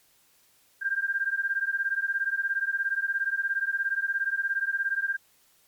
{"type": "beating tone pair", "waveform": "sine", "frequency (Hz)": [1585, 1602], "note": ["G6", "G6"], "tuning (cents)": [19, 37], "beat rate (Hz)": 17, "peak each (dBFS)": -28, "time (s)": [0.81, 5.17], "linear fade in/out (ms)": 20, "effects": ["white hiss -63 dBFS RMS until 5.67 s", "MP3 96 kbps"]}